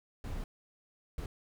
brown noise bursts at uneven times, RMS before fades -38 dBFS, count 2, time 0.24-0.44 / 1.18-1.26 s, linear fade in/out 2 ms, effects none

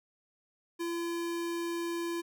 square tone, 340 Hz, F4, 46 cents flat, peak -33 dBFS, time 0.79-2.22 s, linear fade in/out 20 ms, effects none

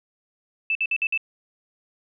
sine tone bursts, 2637 Hz, E7, in tune, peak -20 dBFS, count 5, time 0.7-1.176 s, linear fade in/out 2 ms, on 52 ms, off 54 ms, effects none

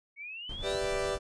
sine exponential sweep, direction up, 2199 to 4234 Hz, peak -39 dBFS, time 0.16-0.82 s, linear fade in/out 50 ms
brown noise with tremolo, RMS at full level -39 dBFS, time 0.49-1.18 s, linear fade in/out 5 ms, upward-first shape triangle, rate 9.1 Hz, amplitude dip 60%
40% pulse chord, E minor seventh, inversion first, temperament equal, 392 / 493.9 / 587.3 / 659.3 Hz, G4 / B4 / D5 / E5, 0 / 0 / 0 / 0 cents, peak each -33 / -35 / -34 / -39 dBFS, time 0.62-1.19 s, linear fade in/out 50 ms
effects resampled to 22050 Hz

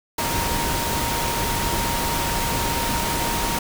sine tone in noise, 932.3 Hz, A#5, in tune, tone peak -27 dBFS, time 0.18-3.59 s, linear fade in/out 5 ms, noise pink, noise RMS -24 dBFS, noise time 0.18-3.59 s, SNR -6 dB, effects none

